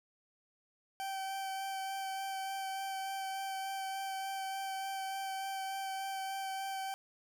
40% pulse tone with vibrato, 774 Hz, G5, 22 cents flat, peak -36 dBFS, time 1-6.94 s, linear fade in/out 0 ms, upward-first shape sine, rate 3.4 Hz, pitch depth 11 cents each way, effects none

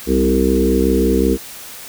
harmonic tone with a mistuned harmonic, 65.41 Hz, C2, in tune, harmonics 1 / 3 / 4 / 5 / 6 / 7, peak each -19 / -19 / -19 / -19 / -19 / -19 dBFS, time 0.06-1.38 s, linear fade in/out 50 ms, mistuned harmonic 4, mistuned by -17 cents, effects white hiss -34 dBFS RMS until 1.88 s

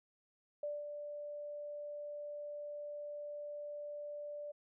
sine tone with ADSR envelope, 587.3 Hz, D5, in tune, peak -36 dBFS, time 0.63-4.52 s, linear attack 4 ms, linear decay 200 ms, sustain -6 dB, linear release 12 ms, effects none

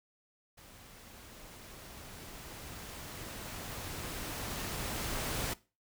pink noise with level ramp, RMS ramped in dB -55 to -35 dBFS, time 0.57-5.54 s, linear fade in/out 10 ms, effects noise-tail reverb RT60 0.3 s tail -19 dB re dry

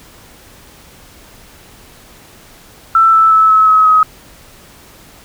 sine tone with pitch steps, 1331 / 1318 / 1305.1 / 1292.4 / 1279.7 / 1267.2 Hz, E6 / E6 / E6 / E6 / D#6 / D#6, +16 / -1 / -18 / -35 / +48 / +31 cents, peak -5 dBFS, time 2.95-4.03 s, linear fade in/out 2 ms, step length 180 ms, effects pink hiss -41 dBFS RMS until 5.24 s

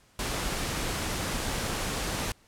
pink noise, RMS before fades -31 dBFS, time 0.19-2.32 s, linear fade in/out 2 ms, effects pink hiss -61 dBFS RMS until 2.47 s + low-pass 11000 Hz 12 dB/octave

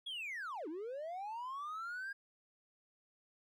triangle linear two-way sweep, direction down then up, 3396 to 292.1 to 1631 Hz, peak -38 dBFS, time 0.06-2.13 s, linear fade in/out 10 ms, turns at 0.68 s, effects tanh soft clip ceiling -35 dBFS

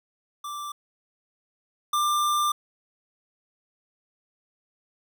square tone pair in turn, 1174.7 / 1189.7 Hz, D6 / D6, 0 / +22 cents, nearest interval unison, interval 22 cents, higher second, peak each -33 / -22 dBFS, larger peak second, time 0.44-0.72 / 1.93-2.52 s, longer second, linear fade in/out 5 ms, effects none

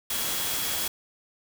sine tone in noise, 3322 Hz, G#7, in tune, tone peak -37 dBFS, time 0.1-0.88 s, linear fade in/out 5 ms, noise white, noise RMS -29 dBFS, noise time 0.1-0.88 s, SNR -11 dB, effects none

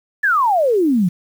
sine exponential sweep, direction down, 1781 to 166.2 Hz, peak -12 dBFS, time 0.23-1.09 s, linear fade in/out 10 ms, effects 7-bit

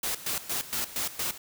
white noise with tremolo, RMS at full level -30 dBFS, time 0.03-1.38 s, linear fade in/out 5 ms, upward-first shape square, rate 4.3 Hz, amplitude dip 80%, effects none

